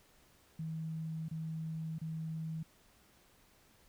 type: tone with dropouts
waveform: sine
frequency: 160 Hz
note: D#3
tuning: 49 cents sharp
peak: -37 dBFS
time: 0.59-2.63 s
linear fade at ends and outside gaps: 5 ms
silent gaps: 1.285-1.311 / 1.985-2.014 s
effects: pink hiss -66 dBFS RMS until 3.88 s